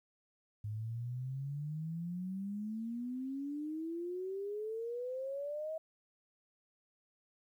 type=exponential sweep; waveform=sine; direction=up; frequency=104 to 645 Hz; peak=-37 dBFS; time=0.64-5.78 s; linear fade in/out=5 ms; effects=12-bit